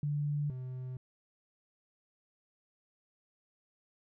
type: tone pair in turn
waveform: sine / triangle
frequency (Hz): 146.4 / 127.99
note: D3 / C3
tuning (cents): -5 / -38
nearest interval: major second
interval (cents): 233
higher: first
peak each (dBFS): -30 / -36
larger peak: first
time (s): 0.03-0.5 / 0.5-0.97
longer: neither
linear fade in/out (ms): 2
effects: none